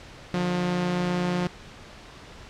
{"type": "tone pair together", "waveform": "sawtooth", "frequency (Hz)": [149.75, 178.3], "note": ["D3", "F3"], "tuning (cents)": [34, 36], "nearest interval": "minor third", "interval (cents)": 302, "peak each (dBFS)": [-30, -20], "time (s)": [0.34, 1.47], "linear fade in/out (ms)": 0, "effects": ["pink hiss -45 dBFS RMS until 2.49 s", "low-pass 5000 Hz 12 dB/octave"]}